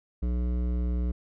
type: tone with hard clipping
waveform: sine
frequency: 60.6 Hz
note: B1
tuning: 32 cents flat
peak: -27 dBFS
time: 0.22-1.12 s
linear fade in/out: 10 ms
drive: 13 dB
effects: none

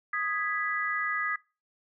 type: chord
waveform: sine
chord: G# minor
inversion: second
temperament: equal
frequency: 1244.5 / 1661.2 / 1975.5 Hz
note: D#6 / G#6 / B6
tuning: 0 / 0 / 0 cents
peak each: -32 dBFS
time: 0.13-1.36 s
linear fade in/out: 5 ms
effects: noise-tail reverb RT60 0.3 s tail -22 dB re dry

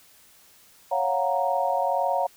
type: chord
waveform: sine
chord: Gb major seventh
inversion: second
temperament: equal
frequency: 554.4 / 698.5 / 740 / 932.3 Hz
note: Db5 / F5 / Gb5 / Bb5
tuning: 0 / 0 / 0 / 0 cents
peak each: -27 dBFS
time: 0.91-2.27 s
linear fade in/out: 10 ms
effects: white hiss -55 dBFS RMS until 2.36 s

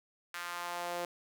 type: tone with high-pass filter sweep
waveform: sawtooth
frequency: 174.61 Hz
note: F3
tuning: in tune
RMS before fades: -39 dBFS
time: 0.34-1.05 s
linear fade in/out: 2 ms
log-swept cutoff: 1500 to 510 Hz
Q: 1.9
effects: 10-bit

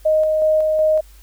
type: tone with tremolo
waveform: sine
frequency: 622.3 Hz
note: D#5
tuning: in tune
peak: -12 dBFS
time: 0.05-1.01 s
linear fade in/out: 10 ms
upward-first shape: square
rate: 2.7 Hz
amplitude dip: 25%
effects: added 50 Hz sine -42 dBFS peak until 1.22 s + white hiss -52 dBFS RMS until 1.22 s

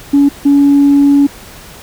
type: tone pair in turn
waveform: sine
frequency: 282.8 / 282.8 Hz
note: C#4 / C#4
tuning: +35 / +35 cents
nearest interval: unison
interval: 0 cents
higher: neither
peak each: -3 dBFS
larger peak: neither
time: 0.13-0.29 / 0.45-1.27 s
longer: second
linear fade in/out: 10 ms
effects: tanh soft clip ceiling -1 dBFS + pink hiss -34 dBFS RMS until 1.82 s

